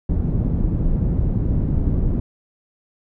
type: low-pass noise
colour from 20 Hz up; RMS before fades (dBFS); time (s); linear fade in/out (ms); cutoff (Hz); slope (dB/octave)
pink; -19; 0.09-2.2; 5; 210; 12
effects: none